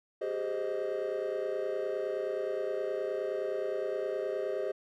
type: chord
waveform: triangle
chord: Ab major seventh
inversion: third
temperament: equal with one note detuned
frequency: 385.7 / 415.3 / 523.3 / 622.3 Hz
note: G4 / Ab4 / C5 / Eb5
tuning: -28 / 0 / 0 / 0 cents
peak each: -34 dBFS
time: 0.21-4.72 s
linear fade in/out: 10 ms
effects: tanh soft clip ceiling -23 dBFS